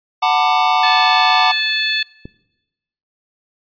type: chord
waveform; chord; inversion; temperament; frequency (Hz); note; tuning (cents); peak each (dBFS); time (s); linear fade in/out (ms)
square; B minor seventh; second; just; 740.8 / 889 / 987.8 / 1185.3; F#5 / A5 / B5 / D6; +2 / +18 / 0 / +16; -17 / -18 / -23 / -19; 0.22-1.52; 10
type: harmonic tone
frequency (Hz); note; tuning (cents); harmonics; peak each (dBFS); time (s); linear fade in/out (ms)
870; A5; -20; 2 / 3 / 4 / 5; -21 / -21 / -21 / -21; 0.83-2.03; 5
type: click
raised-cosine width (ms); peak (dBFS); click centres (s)
3; -18; 2.255
effects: noise-tail reverb RT60 1.0 s tail -22 dB re dry + resampled to 11025 Hz